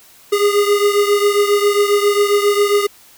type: beating tone pair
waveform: square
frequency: 407.2 / 414.6 Hz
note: G#4 / G#4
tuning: -34 / -3 cents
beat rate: 7.4 Hz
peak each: -14 / -18 dBFS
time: 0.32-2.87 s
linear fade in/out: 10 ms
effects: white hiss -46 dBFS RMS until 3.17 s